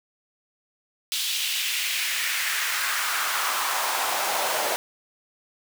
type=noise with high-pass filter sweep; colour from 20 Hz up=pink; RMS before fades=-26 dBFS; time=1.12-4.76 s; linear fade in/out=0 ms; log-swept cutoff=3500 to 590 Hz; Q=2.1; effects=none